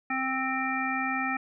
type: harmonic tone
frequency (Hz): 262.6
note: C4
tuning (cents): +6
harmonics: 1 / 3 / 5 / 7 / 9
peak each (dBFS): -33 / -33 / -33 / -33 / -33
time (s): 0.1-1.37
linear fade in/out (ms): 5
effects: none